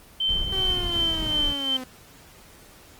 sine tone with tremolo, 3100 Hz, G7, 20 cents flat, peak -20 dBFS, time 0.2-1.77 s, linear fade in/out 5 ms, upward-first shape sine, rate 2.7 Hz, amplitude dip 60%
brown noise, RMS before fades -31 dBFS, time 0.28-1.53 s, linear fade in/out 10 ms
sawtooth linear sweep, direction down, 385.8 to 253.3 Hz, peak -29 dBFS, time 0.52-1.84 s, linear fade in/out 5 ms
effects pink hiss -50 dBFS RMS until 2.99 s + Opus 24 kbps

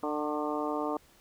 harmonic tone with a mistuned harmonic, 149.5 Hz, D3, 31 cents sharp, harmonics 2 / 3 / 4 / 5 / 6 / 7 / 8, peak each -34 / -36 / -37 / -38 / -39 / -39 / -40 dBFS, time 0.03-0.97 s, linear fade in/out 2 ms, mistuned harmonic 7, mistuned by +38 cents, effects pink hiss -61 dBFS RMS until 1.2 s

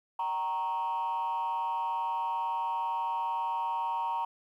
sine tone with frequency modulation, 932.3 Hz, A#5, in tune, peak -27 dBFS, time 0.19-4.25 s, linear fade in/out 5 ms, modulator 167 Hz, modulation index 0.67, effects tanh soft clip ceiling -27 dBFS + 11-bit

